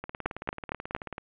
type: two click trains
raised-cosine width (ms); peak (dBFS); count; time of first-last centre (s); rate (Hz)
0.5; -21 / -12; 22 / 4; 0.04-1.181 / 0.26-0.95; 18.4 / 4.35
effects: resampled to 8000 Hz + 8-bit